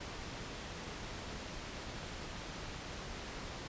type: low-pass noise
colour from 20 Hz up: pink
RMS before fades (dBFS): -45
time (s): 0-3.68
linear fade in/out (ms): 10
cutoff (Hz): 6600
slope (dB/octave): 12
effects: resampled to 16000 Hz